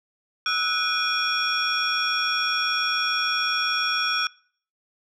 sine tone cluster, 1307 / 1474 / 2438 / 3365 / 5550 Hz, E6 / F#6 / D#7 / G#7 / F8, -15 / -7 / -36 / +22 / -12 cents, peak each -27 dBFS, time 0.46-4.27 s, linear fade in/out 2 ms, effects noise-tail reverb RT60 0.5 s tail -23 dB re dry + tanh soft clip ceiling -14 dBFS

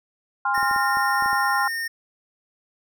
sine chord, F minor, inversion first, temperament equal with one note detuned, 814.9 / 1046.5 / 1396.9 Hz, Ab5 / C6 / F6, -33 / 0 / 0 cents, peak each -24 dBFS, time 0.45-1.68 s, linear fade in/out 5 ms
square tone, 1831 Hz, A#6, 32 cents flat, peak -26 dBFS, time 0.54-1.88 s, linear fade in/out 10 ms
clicks, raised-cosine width 2 ms, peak -26 dBFS, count 8, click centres 0.578 / 0.629 / 0.712 / 0.762 / 0.971 / 1.224 / 1.26 / 1.33 s
effects none

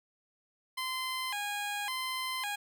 15% pulse tone with vibrato, 921 Hz, A#5, 21 cents flat, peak -27 dBFS, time 0.77-2.56 s, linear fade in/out 10 ms, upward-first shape square, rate 0.9 Hz, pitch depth 200 cents each way, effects none

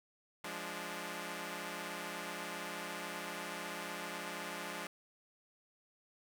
5% pulse chord, D diminished, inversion first, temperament equal, 174.61 / 207.7 / 293.7 Hz, F3 / Ab3 / D4, 0 / 0 / 0 cents, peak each -34 dBFS, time 0.44-4.87 s, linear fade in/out 2 ms, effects none

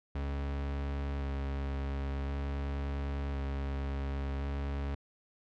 40% pulse tone with vibrato, 69.5 Hz, C#2, 5 cents sharp, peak -32 dBFS, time 0.15-4.95 s, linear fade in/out 5 ms, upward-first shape square, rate 0.47 Hz, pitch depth 13 cents each way, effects low-pass 3000 Hz 12 dB/octave

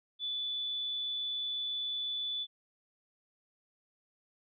sine tone, 3474 Hz, A7, 23 cents flat, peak -33 dBFS, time 0.19-2.47 s, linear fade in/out 50 ms, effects none

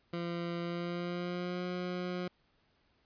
20% pulse tone with pitch glide, 171.5 to 179.71 Hz, F3 to F3, -31 to +50 cents, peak -30 dBFS, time 0.13-2.28 s, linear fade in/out 5 ms, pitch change +81 cents, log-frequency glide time 0.61-1.64 s, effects pink hiss -72 dBFS RMS until 3.05 s + resampled to 11025 Hz

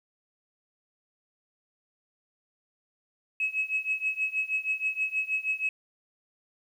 sine tone with tremolo, 2569 Hz, E7, 45 cents flat, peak -22 dBFS, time 3.4-5.69 s, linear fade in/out 2 ms, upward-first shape triangle, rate 6.3 Hz, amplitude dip 95%, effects tanh soft clip ceiling -18 dBFS + 10-bit

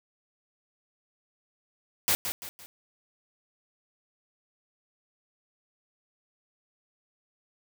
white noise with echo, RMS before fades -24 dBFS, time 2.08-2.15 s, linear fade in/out 0 ms, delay 170 ms, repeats 3, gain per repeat -8 dB, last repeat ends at 2.66 s, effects none

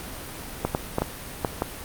clicks, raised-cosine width 1 ms, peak -8 dBFS, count 6, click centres 0.65 / 0.749 / 0.984 / 1.02 / 1.448 / 1.621 s, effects pink hiss -37 dBFS RMS until 1.84 s + Opus 32 kbps

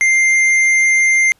sine tone with hard clipping, 2098 Hz, C7, 4 cents sharp, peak -11 dBFS, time 0.01-1.32 s, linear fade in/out 0 ms, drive 7 dB, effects pink hiss -56 dBFS RMS until 1.39 s + resampled to 32000 Hz

